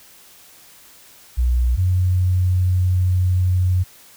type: tone pair in turn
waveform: sine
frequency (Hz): 61.2 / 91.27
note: B1 / F#2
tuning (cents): -15 / -23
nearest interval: perfect fifth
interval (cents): 692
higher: second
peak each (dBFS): -14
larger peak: neither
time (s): 1.37-1.77 / 1.77-3.84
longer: second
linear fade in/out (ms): 20
effects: white hiss -47 dBFS RMS until 4.16 s